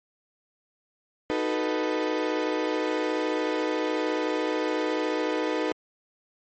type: chord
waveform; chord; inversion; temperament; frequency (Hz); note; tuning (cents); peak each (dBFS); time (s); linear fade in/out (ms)
35% pulse; B dominant seventh; first; equal; 311.1 / 370 / 440 / 493.9; D#4 / F#4 / A4 / B4; 0 / 0 / 0 / 0; -27 / -32 / -29 / -28; 1.3-5.72; 0
effects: low-pass 4000 Hz 12 dB/octave + MP3 32 kbps